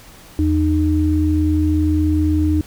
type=tone pair together; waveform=sine; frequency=82.09 / 306.2 Hz; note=E2 / D#4; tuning=-7 / -28 cents; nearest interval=octave + major seventh; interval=2279 cents; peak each=-16 dBFS; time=0.39-2.61 s; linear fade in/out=0 ms; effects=pink hiss -43 dBFS RMS until 2.66 s